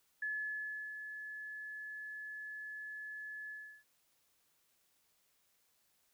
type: tone with ADSR envelope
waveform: sine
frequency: 1714 Hz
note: A6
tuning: 46 cents flat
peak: -35 dBFS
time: 0.22-3.84 s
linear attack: 5 ms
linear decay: 710 ms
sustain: -8 dB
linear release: 340 ms
effects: white hiss -75 dBFS RMS until 6.13 s